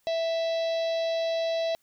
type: harmonic tone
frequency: 659.3 Hz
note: E5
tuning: in tune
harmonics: 1 / 3 / 4 / 5 / 6 / 7 / 8 / 9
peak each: -25 / -44 / -43 / -44 / -39 / -48 / -49 / -54 dBFS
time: 0.07-1.75 s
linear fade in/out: 0 ms
effects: white hiss -69 dBFS RMS until 1.82 s